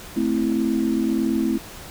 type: chord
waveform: sine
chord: A minor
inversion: none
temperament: equal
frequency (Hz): 220 / 261.6 / 329.6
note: A3 / C4 / E4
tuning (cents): 0 / 0 / 0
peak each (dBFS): -23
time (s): 0.16-1.58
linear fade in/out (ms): 10
effects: pink hiss -39 dBFS RMS until 1.9 s